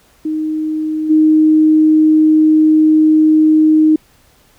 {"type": "tone with level steps", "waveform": "sine", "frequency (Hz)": 311.1, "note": "D#4", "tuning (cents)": 0, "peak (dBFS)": [-15, -6], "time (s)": [0.25, 3.96], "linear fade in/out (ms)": 5, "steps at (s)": 1.09, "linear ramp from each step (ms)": 20, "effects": ["pink hiss -51 dBFS RMS until 4.58 s"]}